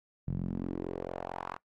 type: tone with band-pass filter sweep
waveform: sawtooth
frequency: 44.43 Hz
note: F1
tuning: 31 cents sharp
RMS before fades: -37 dBFS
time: 0.27-1.57 s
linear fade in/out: 10 ms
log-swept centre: 140 to 1200 Hz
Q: 2.6
effects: noise-tail reverb RT60 0.1 s tail -22 dB re dry + AAC 32 kbps